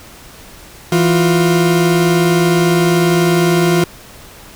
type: tone pair together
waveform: 40% pulse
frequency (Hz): 166.83 / 353.5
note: E3 / F4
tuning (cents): +21 / +21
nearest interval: octave + minor second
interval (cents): 1300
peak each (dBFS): -12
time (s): 0.92-3.84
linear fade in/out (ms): 2
effects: pink hiss -38 dBFS RMS until 4.55 s